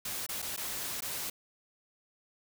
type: noise with dropouts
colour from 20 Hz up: white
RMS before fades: -37 dBFS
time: 0.05-1.3 s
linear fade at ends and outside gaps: 5 ms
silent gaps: 0.265-0.289 / 0.42-0.424 / 0.564-0.574 / 1.007-1.021 s
effects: none